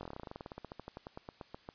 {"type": "slowing click train", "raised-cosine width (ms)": 1, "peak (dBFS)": -29, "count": 27, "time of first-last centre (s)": [0.01, 1.689], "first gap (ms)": 21, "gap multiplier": 1.08, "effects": ["white hiss -63 dBFS RMS until 1.74 s", "resampled to 11025 Hz"]}